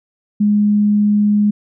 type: tone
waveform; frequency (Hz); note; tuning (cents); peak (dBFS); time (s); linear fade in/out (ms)
sine; 207.7; G#3; 0; -10; 0.4-1.51; 10
effects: none